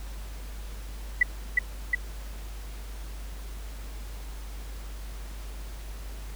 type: tone with echo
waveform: sine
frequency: 1975.5 Hz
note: B6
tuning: in tune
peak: -15 dBFS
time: 1.21-1.23 s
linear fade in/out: 5 ms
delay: 360 ms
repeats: 2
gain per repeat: -2 dB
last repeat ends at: 1.95 s
effects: added 50 Hz sine -36 dBFS peak until 6.35 s + pink hiss -48 dBFS RMS until 6.35 s